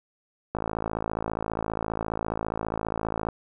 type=click train; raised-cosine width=1 ms; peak=-14 dBFS; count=151; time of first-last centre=0.55-3.287 s; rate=54.8 Hz; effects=none